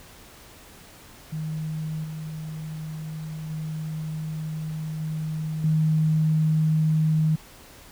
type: tone with level steps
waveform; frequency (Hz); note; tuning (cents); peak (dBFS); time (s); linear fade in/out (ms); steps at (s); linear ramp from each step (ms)
sine; 156.6; D#3; +11; -27 / -31 / -28 / -26 / -18; 1.32-7.36; 10; 2.04 / 3.5 / 5 / 5.64; 2
effects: pink hiss -48 dBFS RMS until 7.91 s